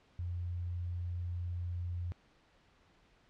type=tone; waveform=sine; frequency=87.7 Hz; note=F2; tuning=8 cents sharp; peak=-35 dBFS; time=0.19-2.12 s; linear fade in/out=0 ms; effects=pink hiss -67 dBFS RMS until 3.29 s + low-pass 4000 Hz 12 dB/octave